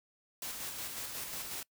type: noise with tremolo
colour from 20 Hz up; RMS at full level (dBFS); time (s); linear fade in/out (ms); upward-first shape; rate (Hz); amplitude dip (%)
white; -40; 0.42-1.63; 2; square; 5.5; 30
effects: noise-tail reverb RT60 0.1 s tail -23 dB re dry